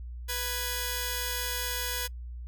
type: tone pair together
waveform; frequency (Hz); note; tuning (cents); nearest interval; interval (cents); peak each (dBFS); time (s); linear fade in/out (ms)
5% pulse; 493.9 / 1661.2; B4 / G#6; 0 / 0; octave + major sixth; 2100; -22; 0.28-2.08; 20
effects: noise-tail reverb RT60 0.1 s tail -25 dB re dry + added 60 Hz sine -37 dBFS peak until 2.47 s